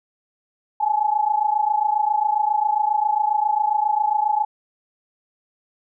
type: tone pair together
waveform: sine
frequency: 834 / 861.4 Hz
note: G#5 / A5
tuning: +7 / -37 cents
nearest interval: minor second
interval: 56 cents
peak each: -20 dBFS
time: 0.8-4.45 s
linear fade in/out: 10 ms
effects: none